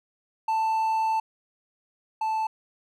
triangle tone pair in turn, 885 / 878.4 Hz, A5 / A5, +10 / -3 cents, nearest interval unison, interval 13 cents, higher first, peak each -20 / -22 dBFS, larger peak first, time 0.48-1.2 / 2.21-2.47 s, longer first, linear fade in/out 5 ms, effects none

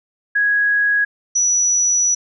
sine tone pair in turn, 1661.2 / 5893 Hz, G#6 / F#8, 0 / -8 cents, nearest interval octave + minor seventh, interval 2192 cents, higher second, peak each -13 dBFS, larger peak neither, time 0.35-1.05 / 1.35-2.15 s, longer second, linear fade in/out 10 ms, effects none

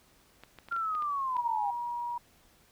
clicks, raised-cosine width 0.3 ms, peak -31 dBFS, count 8, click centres 0.436 / 0.587 / 0.686 / 0.724 / 0.764 / 0.951 / 1.023 / 1.367 s
sine linear sweep, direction down, 1396.9 to 784 Hz, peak -29 dBFS, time 0.71-1.71 s, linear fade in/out 10 ms
sine tone, 956 Hz, A#5, 43 cents sharp, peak -32 dBFS, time 1.35-2.18 s, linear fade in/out 5 ms
effects pink hiss -63 dBFS RMS until 2.71 s

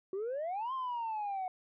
sine exponential two-way sweep, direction up then down, 370 to 1070 to 732 Hz, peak -32 dBFS, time 0.13-1.48 s, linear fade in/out 2 ms, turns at 0.73 s, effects tanh soft clip ceiling -32 dBFS

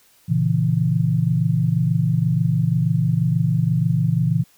sine chord, A# diminished, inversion none, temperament equal, 116.54 / 138.59 / 164.81 Hz, A#2 / C#3 / E3, 0 / 0 / 0 cents, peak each -21 / -21 / -19 dBFS, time 0.28-4.44 s, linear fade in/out 20 ms, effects white hiss -56 dBFS RMS until 4.57 s

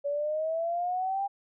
sine exponential sweep, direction up, 565 to 803 Hz, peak -27 dBFS, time 0.04-1.28 s, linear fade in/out 20 ms, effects none

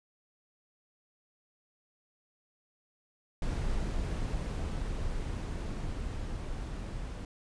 brown noise with level ramp, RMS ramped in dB -32 to -38 dBFS, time 3.42-7.25 s, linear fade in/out 2 ms, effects resampled to 22050 Hz

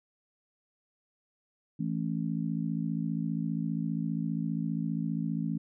sine chord, A major, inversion second, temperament just, 165 / 220 / 275 Hz, E3 / A3 / C#4, +2 / 0 / -14 cents, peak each -32 / -33 / -36 dBFS, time 1.79-5.58 s, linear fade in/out 10 ms, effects none

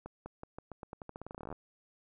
accelerating click train, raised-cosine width 1 ms, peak -29 dBFS, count 23, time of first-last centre 0.06-1.527 s, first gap 200 ms, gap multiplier 0.87, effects none

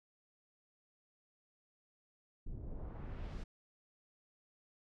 brown noise with low-pass filter sweep, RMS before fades -44 dBFS, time 2.46-3.44 s, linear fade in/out 10 ms, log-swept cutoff 260 to 6700 Hz, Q 0.92, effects none

